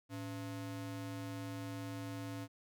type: ring-modulated tone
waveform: square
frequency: 196 Hz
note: G3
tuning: in tune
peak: -39 dBFS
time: 0.09-2.48 s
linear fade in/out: 50 ms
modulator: 85.7 Hz
effects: none